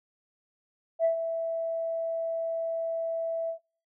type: tone with ADSR envelope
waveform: sine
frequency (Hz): 659.3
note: E5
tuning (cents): 0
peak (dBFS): -18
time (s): 0.99-3.59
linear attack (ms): 57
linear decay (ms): 110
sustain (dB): -9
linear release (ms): 99
effects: noise-tail reverb RT60 0.4 s tail -25 dB re dry + tanh soft clip ceiling -16 dBFS